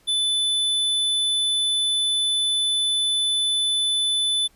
square tone, 3500 Hz, A7, 10 cents flat, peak -20 dBFS, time 0.07-4.48 s, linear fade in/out 20 ms, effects pink hiss -59 dBFS RMS until 4.55 s + resampled to 32000 Hz

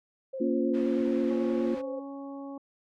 sine tone with vibrato, 524 Hz, C5, 2 cents sharp, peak -33 dBFS, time 0.33-2 s, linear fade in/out 10 ms, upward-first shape square, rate 9.4 Hz, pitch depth 25 cents each way
sine chord, Bb minor, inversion none, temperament equal, 233.1 / 277.2 / 349.2 Hz, Bb3 / Db4 / F4, 0 / 0 / 0 cents, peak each -29 dBFS, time 0.4-1.75 s, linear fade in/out 10 ms
white noise, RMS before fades -39 dBFS, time 0.73-1.82 s, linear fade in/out 20 ms
harmonic tone, 277.2 Hz, C#4, in tune, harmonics 1 / 2 / 3 / 4, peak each -38 / -44 / -48 / -50 dBFS, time 1.3-2.58 s, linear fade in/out 5 ms
effects low-pass 2000 Hz 12 dB/octave

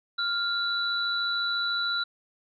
sine tone pair together, 1396.9 / 3957 Hz, F6 / B7, 0 / +3 cents, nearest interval octave + tritone, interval 1803 cents, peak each -28 dBFS, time 0.18-2.04 s, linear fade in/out 10 ms, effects none

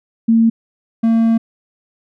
sine / triangle tone pair in turn, 227.2 / 227.2 Hz, A#3 / A#3, -44 / -44 cents, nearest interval unison, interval 0 cents, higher neither, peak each -8 dBFS, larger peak neither, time 0.28-0.5 / 1.03-1.38 s, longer second, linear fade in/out 10 ms, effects none

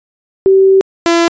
sine / sawtooth tone pair in turn, 385 / 338 Hz, G4 / E4, -31 / +43 cents, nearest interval major second, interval 226 cents, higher first, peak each -4 dBFS, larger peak neither, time 0.46-0.81 / 1.06-1.28 s, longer first, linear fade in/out 0 ms, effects resampled to 16000 Hz

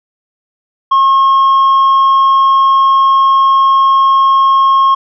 triangle tone with tanh clipping, 1080 Hz, C#6, 45 cents flat, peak -6 dBFS, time 0.91-4.95 s, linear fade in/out 10 ms, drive 7 dB, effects none

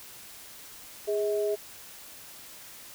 sine tone pair together, 413 / 640.6 Hz, G#4 / E5, -10 / -50 cents, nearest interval minor sixth, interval 760 cents, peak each -26 / -31 dBFS, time 1.07-1.56 s, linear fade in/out 20 ms, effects white hiss -47 dBFS RMS until 2.94 s

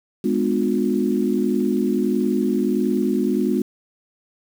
sine chord, G# diminished seventh, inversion none, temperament just, 207.7 / 249.2 / 299 / 358.8 Hz, G#3 / B3 / D4 / F4, 0 / +16 / +31 / +47 cents, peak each -22 / -22 / -25 / -23 dBFS, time 0.24-3.62 s, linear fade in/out 5 ms, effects 7-bit

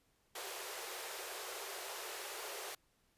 pink high-pass noise, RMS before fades -45 dBFS, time 0.35-2.75 s, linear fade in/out 5 ms, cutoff 360 Hz, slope 96 dB/octave, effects pink hiss -75 dBFS RMS until 3.17 s + resampled to 32000 Hz

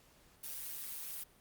blue noise with amplitude modulation, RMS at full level -41 dBFS, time 0.43-1.24 s, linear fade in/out 10 ms, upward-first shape sine, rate 145 Hz, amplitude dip 50%, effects pink hiss -65 dBFS RMS until 1.4 s + Opus 48 kbps

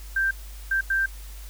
sine tone bursts at uneven times, 1573 Hz, G6, 6 cents sharp, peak -20 dBFS, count 3, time 0.16-0.31 / 0.71-0.81 / 0.9-1.06 s, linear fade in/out 5 ms, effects added 50 Hz sine -37 dBFS peak until 1.49 s + white hiss -48 dBFS RMS until 1.49 s

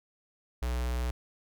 square tone with notch filter, 61.3 Hz, B1, 12 cents flat, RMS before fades -31 dBFS, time 0.62-1.11 s, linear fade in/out 5 ms, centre 230 Hz, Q 1.2, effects none

